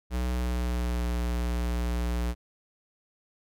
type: tone with pitch glide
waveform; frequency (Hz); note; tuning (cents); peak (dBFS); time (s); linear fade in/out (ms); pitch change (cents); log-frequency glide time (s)
square; 61.74 to 59.77; B1 to A#1; 0 to +44; -27; 0.1-2.35; 50; -56; 0.28-1.03
effects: none